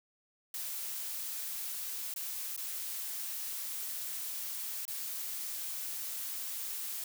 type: noise with dropouts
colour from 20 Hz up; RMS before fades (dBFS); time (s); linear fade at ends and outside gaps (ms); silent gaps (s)
blue; -39; 0.54-7.04; 2; 2.14-2.161 / 2.564-2.576 / 4.853-4.879
effects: none